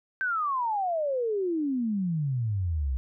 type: exponential sweep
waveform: sine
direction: down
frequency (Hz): 1575 to 61.74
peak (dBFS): -25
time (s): 0.21-2.97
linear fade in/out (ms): 0
effects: none